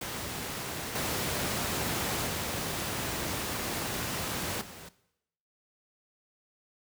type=noise with level steps; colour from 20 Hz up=pink; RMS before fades=-36 / -31 / -33 / -46 dBFS; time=0.01-4.89 s; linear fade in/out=5 ms; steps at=0.95 / 2.27 / 4.61 s; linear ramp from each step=5 ms; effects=noise-tail reverb RT60 0.8 s tail -17 dB re dry + high-pass 80 Hz 12 dB/octave